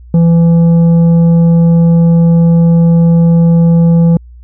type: tone with tanh clipping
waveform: sine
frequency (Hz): 167.7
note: E3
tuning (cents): +30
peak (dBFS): -5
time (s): 0.14-4.17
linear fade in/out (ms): 2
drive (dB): 7
effects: added 60 Hz sine -31 dBFS peak until 4.43 s